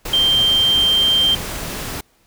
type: tone in noise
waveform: sine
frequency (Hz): 3150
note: G7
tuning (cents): +8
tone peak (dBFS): -12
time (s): 0.13-1.35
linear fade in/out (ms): 5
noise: pink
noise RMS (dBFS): -27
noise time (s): 0.05-2.01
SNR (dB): +12
effects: pink hiss -58 dBFS RMS until 2.26 s